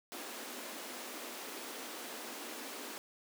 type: high-pass noise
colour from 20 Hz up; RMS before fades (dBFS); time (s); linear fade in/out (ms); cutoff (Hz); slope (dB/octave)
pink; -45; 0.12-2.98; 0; 230; 48
effects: none